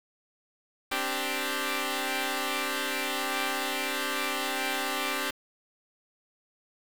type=chord; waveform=5% pulse; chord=C suspended second; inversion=none; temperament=equal; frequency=261.6 / 293.7 / 392 Hz; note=C4 / D4 / G4; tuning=0 / 0 / 0 cents; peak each=-22 dBFS; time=0.91-5.31 s; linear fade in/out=10 ms; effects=7-bit